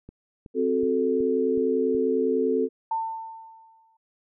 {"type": "click train", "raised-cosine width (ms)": 3, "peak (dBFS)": -29, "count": 6, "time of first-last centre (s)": [0.09, 1.949], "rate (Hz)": 2.69}
{"type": "chord", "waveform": "sine", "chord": "F# diminished", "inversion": "second", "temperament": "equal", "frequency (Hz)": [261.6, 370, 440], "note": ["C4", "F#4", "A4"], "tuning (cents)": [0, 0, 0], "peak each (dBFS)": [-26, -27, -23], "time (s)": [0.54, 2.69], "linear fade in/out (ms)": 50}
{"type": "tone with exponential decay", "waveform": "sine", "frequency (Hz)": 897, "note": "A5", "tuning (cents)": 33, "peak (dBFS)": -22, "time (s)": [2.91, 3.97], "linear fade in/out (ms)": 5, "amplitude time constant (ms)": 230}
{"effects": []}